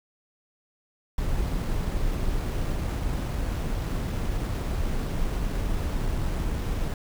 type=noise with sample-and-hold; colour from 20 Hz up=brown; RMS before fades=-27 dBFS; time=1.18-6.94 s; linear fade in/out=2 ms; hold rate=8820 Hz; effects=none